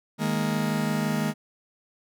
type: chord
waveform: 40% pulse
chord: D# suspended fourth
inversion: none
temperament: just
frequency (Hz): 155.56 / 207.4 / 233.3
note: D#3 / G#3 / A#3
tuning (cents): 0 / -2 / +2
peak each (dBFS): -28 / -27 / -28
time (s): 0.18-1.34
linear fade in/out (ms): 50
effects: none